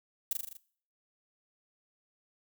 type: noise with echo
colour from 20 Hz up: violet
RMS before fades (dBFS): -30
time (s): 0.31-0.33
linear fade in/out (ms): 2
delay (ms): 40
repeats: 6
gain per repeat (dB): -3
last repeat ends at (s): 0.57
effects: noise-tail reverb RT60 0.5 s tail -19 dB re dry